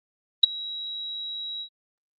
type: tone with ADSR envelope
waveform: sine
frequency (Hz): 3865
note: B7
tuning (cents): -38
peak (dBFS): -7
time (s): 0.43-1.69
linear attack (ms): 7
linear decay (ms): 12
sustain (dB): -24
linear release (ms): 81
effects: Opus 32 kbps